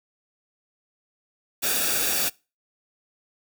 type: noise with comb filter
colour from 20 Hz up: white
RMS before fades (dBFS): -24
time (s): 1.62-2.3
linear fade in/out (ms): 20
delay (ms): 0.97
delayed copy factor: -0.65
effects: noise-tail reverb RT60 0.3 s tail -24 dB re dry